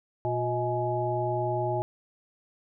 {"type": "harmonic tone with a mistuned harmonic", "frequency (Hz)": 120.1, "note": "B2", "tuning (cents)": -48, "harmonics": [1, 3, 5, 7], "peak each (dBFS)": [-31, -31, -31, -31], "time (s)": [0.25, 1.82], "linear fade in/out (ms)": 0, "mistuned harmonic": 5, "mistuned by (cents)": 84, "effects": []}